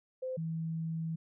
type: tone pair in turn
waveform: sine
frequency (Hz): 516 / 162.53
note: C5 / E3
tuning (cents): -24 / -24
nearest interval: octave + minor sixth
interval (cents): 2000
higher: first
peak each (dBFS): -34 / -33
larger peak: second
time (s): 0.22-0.37 / 0.37-1.16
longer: second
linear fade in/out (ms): 10
effects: none